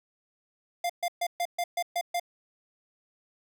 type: tone bursts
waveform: square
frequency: 698.5 Hz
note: F5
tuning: in tune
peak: -27 dBFS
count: 8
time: 0.84-2.198 s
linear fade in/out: 5 ms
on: 56 ms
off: 130 ms
effects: none